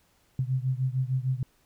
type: beating tone pair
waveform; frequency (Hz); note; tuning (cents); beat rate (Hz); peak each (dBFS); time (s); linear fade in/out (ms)
sine; 127.6 / 134.2; C3 / C3; -43 / +44; 6.6; -27 / -29; 0.39-1.43; 2
effects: pink hiss -66 dBFS RMS until 1.65 s